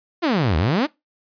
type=exponential two-way sweep; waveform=sawtooth; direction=down then up; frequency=370 to 73.42 to 324.7 Hz; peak=-13 dBFS; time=0.22-0.87 s; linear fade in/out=20 ms; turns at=0.57 s; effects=noise-tail reverb RT60 0.2 s tail -22 dB re dry + resampled to 11025 Hz